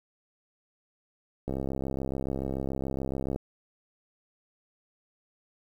click train, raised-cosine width 2 ms, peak -19 dBFS, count 127, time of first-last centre 1.48-3.361 s, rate 67 Hz, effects 9-bit

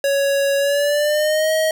square tone with pitch glide, 557 to 632.5 Hz, C#5 to D#5, +8 to +28 cents, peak -16 dBFS, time 0.04-1.71 s, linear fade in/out 2 ms, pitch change +220 cents, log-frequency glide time 0.57-1.52 s, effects none

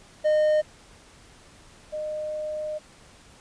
triangle / sine tone pair in turn, 612 / 612 Hz, D#5 / D#5, -29 / -29 cents, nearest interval unison, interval 0 cents, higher neither, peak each -16 / -28 dBFS, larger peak first, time 0.24-0.62 / 1.92-2.79 s, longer second, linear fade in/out 20 ms, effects pink hiss -52 dBFS RMS until 3.4 s + resampled to 22050 Hz

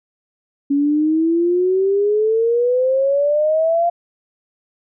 sine exponential sweep, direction up, 279 to 696 Hz, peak -13 dBFS, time 0.7-3.9 s, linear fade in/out 10 ms, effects none

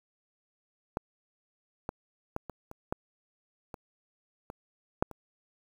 clicks, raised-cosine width 1 ms, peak -16 / -19 / -18 / -25 / -29 / -16 / -26 / -26 / -10 / -29 dBFS, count 10, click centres 0.971 / 1.891 / 2.364 / 2.497 / 2.714 / 2.925 / 3.742 / 4.501 / 5.025 / 5.113 s, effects 8-bit

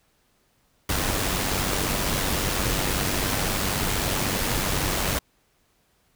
pink noise with amplitude modulation, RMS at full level -23 dBFS, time 0.89-5.19 s, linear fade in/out 5 ms, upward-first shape sine, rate 96.3 Hz, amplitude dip 45%, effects pink hiss -66 dBFS RMS until 6.15 s

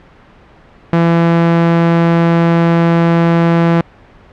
sawtooth tone, 168.1 Hz, E3, 34 cents sharp, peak -4 dBFS, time 0.93-3.81 s, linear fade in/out 0 ms, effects pink hiss -42 dBFS RMS until 4.32 s + low-pass 2000 Hz 12 dB/octave

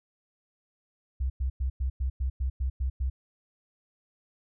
sine tone bursts, 65.1 Hz, C2, 8 cents flat, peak -25 dBFS, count 10, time 1.2-3.1 s, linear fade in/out 10 ms, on 100 ms, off 100 ms, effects none

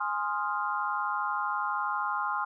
sine chord, F minor seventh, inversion first, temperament equal, 830.6 / 1046.5 / 1244.5 / 1396.9 Hz, Ab5 / C6 / Eb6 / F6, 0 / 0 / 0 / 0 cents, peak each -34 / -32 / -34 / -34 dBFS, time 0-2.45 s, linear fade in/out 10 ms, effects none

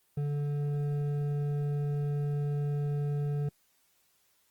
triangle tone with hard clipping, 145.1 Hz, D3, 21 cents flat, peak -30 dBFS, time 0.17-3.49 s, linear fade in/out 5 ms, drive 11 dB, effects white hiss -70 dBFS RMS until 4.5 s + Opus 24 kbps

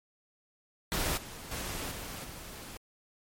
pink noise with level steps, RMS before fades -31 / -45 / -37 / -41 / -45 dBFS, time 0.92-2.77 s, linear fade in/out 0 ms, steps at 1.17 / 1.51 / 1.91 / 2.24 s, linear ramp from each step 5 ms, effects MP3 64 kbps

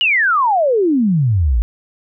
sine exponential sweep, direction down, 2980 to 51.1 Hz, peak -11 dBFS, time 0.01-1.62 s, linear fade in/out 0 ms, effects none

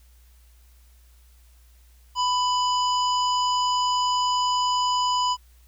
harmonic tone, 995 Hz, B5, 13 cents sharp, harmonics 1 / 3 / 5 / 7, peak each -21 / -29 / -31 / -36 dBFS, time 2.15-5.37 s, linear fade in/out 50 ms, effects added 60 Hz sine -51 dBFS peak until 5.67 s + white hiss -62 dBFS RMS until 5.67 s

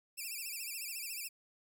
5% pulse tone with vibrato, 2503 Hz, D#7, 10 cents sharp, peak -31 dBFS, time 0.17-1.29 s, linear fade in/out 20 ms, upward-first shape sine, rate 14 Hz, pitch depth 140 cents each way, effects 12-bit

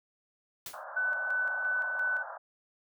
white noise with exponential decay, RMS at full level -37 dBFS, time 0.66-0.84 s, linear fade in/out 2 ms, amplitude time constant 38 ms
pink band-pass noise, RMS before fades -43 dBFS, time 0.73-2.38 s, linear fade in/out 10 ms, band 560 to 1600 Hz, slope 96 dB/octave
sine tone with tremolo, 1500 Hz, F#6, 23 cents sharp, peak -27 dBFS, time 0.96-2.23 s, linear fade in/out 10 ms, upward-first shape square, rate 2.9 Hz, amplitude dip 35%
effects none

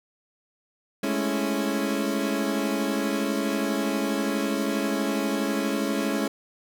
30% pulse chord, A major seventh, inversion third, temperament equal, 207.7 / 220 / 277.2 / 329.6 Hz, G#3 / A3 / C#4 / E4, 0 / 0 / 0 / 0 cents, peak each -26 / -31 / -25 / -29 dBFS, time 1.03-6.28 s, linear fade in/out 5 ms, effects none

